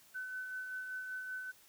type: tone with tremolo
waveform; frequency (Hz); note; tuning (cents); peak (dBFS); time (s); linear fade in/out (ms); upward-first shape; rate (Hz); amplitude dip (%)
sine; 1512; F#6; +37; -38; 0.14-1.52; 20; sine; 5.2; 35
effects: white hiss -63 dBFS RMS until 1.68 s